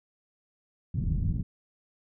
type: low-pass noise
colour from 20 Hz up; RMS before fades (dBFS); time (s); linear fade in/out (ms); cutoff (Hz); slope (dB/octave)
white; -28; 0.94-1.43; 10; 160; 24
effects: none